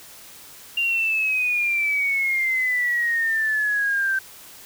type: exponential sweep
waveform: sine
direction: down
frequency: 2794 to 1552 Hz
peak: -19 dBFS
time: 0.77-4.19 s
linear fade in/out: 5 ms
effects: white hiss -44 dBFS RMS until 4.65 s